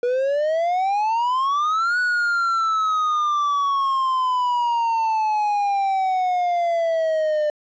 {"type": "exponential two-way sweep", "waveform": "triangle", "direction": "up then down", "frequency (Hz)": [479.7, 1480, 597], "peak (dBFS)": -16, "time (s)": [0.03, 7.5], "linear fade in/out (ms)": 2, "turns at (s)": 1.99, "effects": ["resampled to 16000 Hz", "9-bit"]}